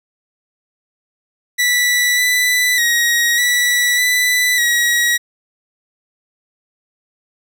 sawtooth tone with pitch steps, 1964 / 1986 / 1891 / 1953 / 1986 / 1909 Hz, B6 / B6 / A#6 / B6 / B6 / A#6, -10 / +9 / +24 / -20 / +9 / +41 cents, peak -9 dBFS, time 1.58-5.18 s, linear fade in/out 20 ms, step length 600 ms, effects none

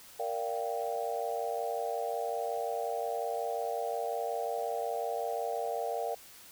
sine chord, G minor seventh, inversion first, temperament equal, 466.2 / 587.3 / 698.5 / 784 Hz, Bb4 / D5 / F5 / G5, 0 / 0 / 0 / 0 cents, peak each -36 / -38 / -36 / -38 dBFS, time 0.19-6.15 s, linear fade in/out 10 ms, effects white hiss -53 dBFS RMS until 6.51 s

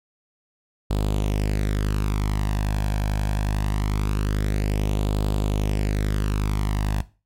sawtooth tone with flanger, 51.2 Hz, G#1, 24 cents flat, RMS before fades -22 dBFS, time 0.9-7.02 s, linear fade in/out 10 ms, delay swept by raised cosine 0.25 to 1.24 ms, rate 0.23 Hz, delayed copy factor +0.6, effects noise-tail reverb RT60 0.3 s tail -17 dB re dry + MP3 64 kbps

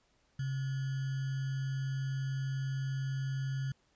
sine tone with sample-and-hold, 134.4 Hz, C3, 47 cents sharp, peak -32 dBFS, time 0.39-3.72 s, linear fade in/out 5 ms, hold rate 1575 Hz, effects pink hiss -72 dBFS RMS until 3.95 s + resampled to 16000 Hz

